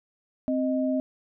sine tone pair together, 261.6 / 622.3 Hz, C4 / D#5, 0 / 0 cents, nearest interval octave + minor third, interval 1500 cents, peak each -24 / -28 dBFS, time 0.48-1 s, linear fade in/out 0 ms, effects none

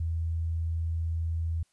sine tone, 82.2 Hz, E2, 4 cents flat, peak -27 dBFS, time 0-1.63 s, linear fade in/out 5 ms, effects white hiss -71 dBFS RMS until 1.72 s + resampled to 24000 Hz

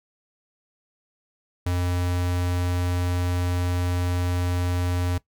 square tone, 89 Hz, F2, 33 cents sharp, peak -23 dBFS, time 1.66-5.18 s, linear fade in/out 5 ms, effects noise-tail reverb RT60 0.1 s tail -18 dB re dry

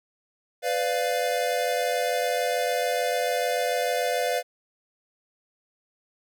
square chord, B diminished, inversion none, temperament equal with one note detuned, 500.5 / 587.3 / 698.5 Hz, B4 / D5 / F5, +23 / 0 / 0 cents, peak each -28 / -30 / -28 dBFS, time 0.62-4.43 s, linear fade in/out 50 ms, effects none

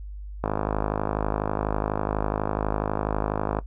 click train, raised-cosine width 1 ms, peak -10 dBFS, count 165, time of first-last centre 0.44-3.588 s, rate 52.1 Hz, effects noise-tail reverb RT60 0.1 s tail -17 dB re dry + added 50 Hz sine -34 dBFS peak until 3.66 s

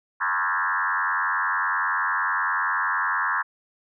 sine tone with frequency modulation, 1361 Hz, F6, 45 cents flat, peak -21 dBFS, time 0.2-3.43 s, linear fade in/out 20 ms, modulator 90.7 Hz, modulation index 4.5, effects none

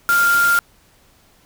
sine tone in noise, 1396.9 Hz, F6, in tune, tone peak -12 dBFS, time 0.09-0.59 s, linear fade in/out 0 ms, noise white, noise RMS -25 dBFS, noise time 0.09-0.59 s, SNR +10 dB, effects pink hiss -54 dBFS RMS until 1.45 s

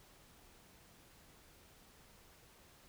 silence, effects pink hiss -63 dBFS RMS until 2.88 s

